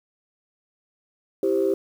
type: chord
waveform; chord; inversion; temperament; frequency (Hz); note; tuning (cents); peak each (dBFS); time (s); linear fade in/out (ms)
sine; C major; first; equal; 329.6 / 392 / 523.3; E4 / G4 / C5; 0 / 0 / 0; -25 / -20 / -25; 1.43-1.74; 2
effects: tanh soft clip ceiling -11 dBFS + 8-bit